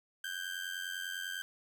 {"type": "ring-modulated tone", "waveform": "30% pulse", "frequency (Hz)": 1568, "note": "G6", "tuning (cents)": 0, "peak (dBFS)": -32, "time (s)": [0.24, 1.42], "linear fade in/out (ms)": 0, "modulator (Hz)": 45, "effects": []}